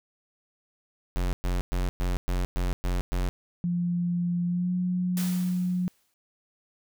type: tone bursts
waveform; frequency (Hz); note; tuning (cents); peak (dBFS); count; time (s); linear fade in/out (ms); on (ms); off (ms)
square; 45.04; F#1; -46; -25; 8; 1.16-3.29; 0; 170; 110
type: tone with pitch glide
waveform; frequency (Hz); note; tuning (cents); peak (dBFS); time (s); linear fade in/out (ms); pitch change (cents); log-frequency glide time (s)
sine; 174.61 to 180.45; F3 to F#3; 0 to -43; -24; 3.64-5.88; 0; +57; 4.46-4.72
type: noise with exponential decay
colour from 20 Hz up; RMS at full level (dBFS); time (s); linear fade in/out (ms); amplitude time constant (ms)
white; -34; 5.17-6.14; 1; 210
effects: none